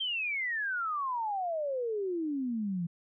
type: exponential sweep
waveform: sine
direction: down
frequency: 3199 to 164.81 Hz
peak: -30 dBFS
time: 0-2.87 s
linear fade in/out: 10 ms
effects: none